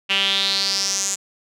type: tone with band-pass filter sweep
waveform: sawtooth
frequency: 195.6 Hz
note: G3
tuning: 4 cents flat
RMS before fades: -21 dBFS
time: 0.09-1.16 s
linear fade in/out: 20 ms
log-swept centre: 2800 to 7200 Hz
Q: 5.6
effects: none